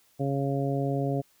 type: harmonic tone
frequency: 138.5 Hz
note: C#3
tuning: 1 cent flat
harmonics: 1 / 2 / 3 / 4 / 5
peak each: -28 / -31 / -33 / -34 / -35 dBFS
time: 0.19-1.22 s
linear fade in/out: 20 ms
effects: white hiss -64 dBFS RMS until 1.4 s